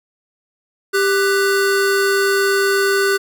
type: tone pair together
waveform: square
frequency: 394.6 / 1489.8 Hz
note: G4 / F#6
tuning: +11 / +11 cents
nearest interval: octave + major seventh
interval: 2300 cents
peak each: -16 / -19 dBFS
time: 0.93-3.18 s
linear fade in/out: 20 ms
effects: none